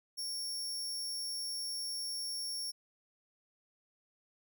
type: tone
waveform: sawtooth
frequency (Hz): 5490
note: F8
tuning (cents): -31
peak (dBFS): -34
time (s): 0.17-2.72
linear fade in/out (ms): 20
effects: none